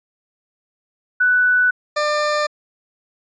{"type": "tone pair in turn", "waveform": ["sine", "20% pulse"], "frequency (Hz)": [1488, 598.1], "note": ["F#6", "D5"], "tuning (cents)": [9, 31], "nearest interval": "octave + major third", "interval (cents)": 1578, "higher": "first", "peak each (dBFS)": -12, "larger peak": "neither", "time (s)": [[1.2, 1.71], [1.96, 2.47]], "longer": "neither", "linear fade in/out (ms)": 10, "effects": ["resampled to 16000 Hz"]}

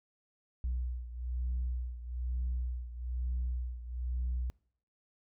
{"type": "beating tone pair", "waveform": "sine", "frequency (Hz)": [61.3, 62.4], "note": ["B1", "B1"], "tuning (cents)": [-12, 19], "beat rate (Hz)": 1.1, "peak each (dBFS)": [-33, -37], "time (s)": [0.64, 4.5], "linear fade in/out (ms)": 0, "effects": ["noise-tail reverb RT60 0.6 s tail -26 dB re dry", "tanh soft clip ceiling -28 dBFS"]}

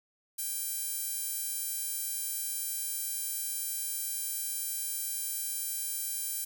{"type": "tone with high-pass filter", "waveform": "sawtooth", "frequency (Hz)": 791, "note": "G5", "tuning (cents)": 15, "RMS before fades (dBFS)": -35, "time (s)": [0.38, 6.45], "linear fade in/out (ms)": 10, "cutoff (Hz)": 9900, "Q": 1.1, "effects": []}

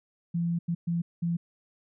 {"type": "tone bursts at uneven times", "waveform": "sine", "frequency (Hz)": 170.1, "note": "F3", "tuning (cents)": -45, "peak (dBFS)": -25, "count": 4, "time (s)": [[0.34, 0.59], [0.68, 0.75], [0.87, 1.02], [1.22, 1.37]], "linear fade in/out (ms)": 10, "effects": []}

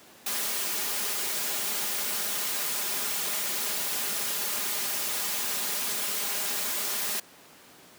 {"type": "noise with comb filter", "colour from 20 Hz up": "white", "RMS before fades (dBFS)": -30, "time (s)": [0.26, 7.2], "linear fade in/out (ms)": 5, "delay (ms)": 4.9, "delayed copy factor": 0.65, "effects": ["pink hiss -52 dBFS RMS until 7.98 s", "high-pass 200 Hz 12 dB/octave"]}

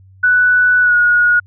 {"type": "tone with pitch glide", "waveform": "sine", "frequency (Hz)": [1484, 1447.6], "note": ["F#6", "F#6"], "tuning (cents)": [5, -38], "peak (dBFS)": -8, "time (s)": [0.23, 1.4], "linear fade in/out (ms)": 10, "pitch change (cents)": -43, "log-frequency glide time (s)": [0.81, 0.95], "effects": ["added 95 Hz sine -41 dBFS peak until 1.46 s"]}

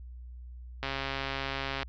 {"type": "click train", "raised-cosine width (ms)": 0.3, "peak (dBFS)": -17, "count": 137, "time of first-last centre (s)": [0.83, 1.83], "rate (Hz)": 136, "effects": ["added 61 Hz sine -42 dBFS peak until 1.88 s", "resampled to 16000 Hz"]}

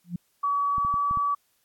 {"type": "tone with exponential growth", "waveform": "sine", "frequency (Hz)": 174.61, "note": "F3", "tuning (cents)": 0, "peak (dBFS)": -24, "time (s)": [0.04, 0.16], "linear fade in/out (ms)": 5, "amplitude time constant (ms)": 26}
{"type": "tone with pitch glide", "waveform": "sine", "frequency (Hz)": [1138, 1145.9], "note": ["C#6", "D6"], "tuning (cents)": [45, -43], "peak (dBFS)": -22, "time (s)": [0.43, 1.35], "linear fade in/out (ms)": 10, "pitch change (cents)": 12, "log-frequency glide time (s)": [0.7, 0.94]}
{"type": "clicks", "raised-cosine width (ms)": 5, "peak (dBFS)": -25, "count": 5, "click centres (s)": [0.782, 0.849, 0.941, 1.111, 1.173]}
{"effects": ["white hiss -69 dBFS RMS until 1.64 s", "AAC 64 kbps"]}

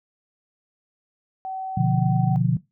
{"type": "tone", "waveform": "sine", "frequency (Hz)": 760, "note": "F#5", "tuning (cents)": 46, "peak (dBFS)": -28, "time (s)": [1.45, 2.36], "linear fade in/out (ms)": 0}
{"type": "chord", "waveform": "sine", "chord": "B diminished", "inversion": "none", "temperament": "equal", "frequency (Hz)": [123.47, 146.83, 174.61], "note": ["B2", "D3", "F3"], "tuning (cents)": [0, 0, 0], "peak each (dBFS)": -22, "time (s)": [1.77, 2.57], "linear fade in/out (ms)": 5}
{"effects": ["noise-tail reverb RT60 0.2 s tail -19 dB re dry"]}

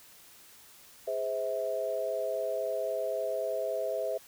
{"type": "chord", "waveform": "sine", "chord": "Ab augmented", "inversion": "none", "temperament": "just", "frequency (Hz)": [415.3, 519.1, 648.9], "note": ["Ab4", "C5", "E5"], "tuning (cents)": [0, -14, -27], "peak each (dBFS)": [-37, -34, -32], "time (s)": [1.07, 4.18], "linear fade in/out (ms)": 10, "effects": ["white hiss -55 dBFS RMS until 4.27 s"]}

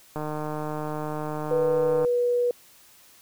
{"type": "click train", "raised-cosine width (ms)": 1, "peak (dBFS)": -18, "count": 288, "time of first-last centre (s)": [0.16, 2.048], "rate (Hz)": 152}
{"type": "tone with pitch glide", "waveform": "sine", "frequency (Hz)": [489.8, 485.9], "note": ["B4", "B4"], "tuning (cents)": [-14, -28], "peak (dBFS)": -20, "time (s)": [1.51, 2.51], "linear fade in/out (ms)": 2, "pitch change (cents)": -14, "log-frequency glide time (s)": [1.71, 2.19]}
{"effects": ["white hiss -54 dBFS RMS until 3.21 s"]}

